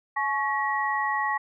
sine tone cluster, 851 / 1109 / 1909 Hz, G#5 / C#6 / A#6, +42 / 0 / +41 cents, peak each -28 dBFS, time 0.16-1.38 s, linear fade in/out 10 ms, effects none

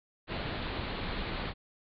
pink low-pass noise, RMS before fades -36 dBFS, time 0.27-1.54 s, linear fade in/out 50 ms, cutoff 4400 Hz, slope 96 dB/octave, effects none

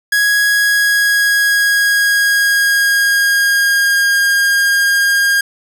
45% pulse tone with pitch glide, 1661.2 to 1618.6 Hz, G#6 to G#6, 0 to -45 cents, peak -10 dBFS, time 0.12-5.41 s, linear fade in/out 5 ms, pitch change -45 cents, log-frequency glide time 0.46-4.2 s, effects none

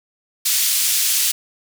white band-pass noise, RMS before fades -18 dBFS, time 0.45-1.32 s, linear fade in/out 10 ms, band 3000 to 14000 Hz, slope 12 dB/octave, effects none

